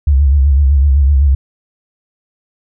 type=tone with vibrato; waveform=sine; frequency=69.7 Hz; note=C#2; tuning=10 cents sharp; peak=-6 dBFS; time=0.07-1.35 s; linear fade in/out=5 ms; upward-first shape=sine; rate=7.9 Hz; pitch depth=100 cents each way; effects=none